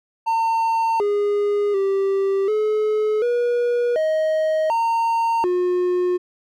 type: tone with pitch steps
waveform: triangle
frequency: 907 / 410.4 / 390.9 / 428.1 / 481.8 / 628 / 918 / 359.5 Hz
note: A#5 / G#4 / G4 / A4 / B4 / D#5 / A#5 / F#4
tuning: -48 / -21 / -5 / -47 / -43 / +16 / -27 / -50 cents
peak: -15 dBFS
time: 0.26-6.18 s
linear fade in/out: 20 ms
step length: 740 ms
effects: none